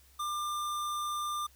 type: tone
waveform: square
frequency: 1195 Hz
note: D6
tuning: 30 cents sharp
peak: -33 dBFS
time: 0.19-1.47 s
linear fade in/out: 10 ms
effects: added 66 Hz sine -61 dBFS peak until 1.55 s + white hiss -63 dBFS RMS until 1.55 s